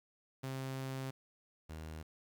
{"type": "tone pair in turn", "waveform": "sawtooth", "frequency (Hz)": [132.9, 79.02], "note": ["C3", "D#2"], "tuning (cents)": [27, 27], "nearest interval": "major sixth", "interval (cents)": 900, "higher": "first", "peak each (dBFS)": [-35, -40], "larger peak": "first", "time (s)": [[0.43, 1.11], [1.69, 2.03]], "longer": "first", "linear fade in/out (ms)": 10, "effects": ["11-bit"]}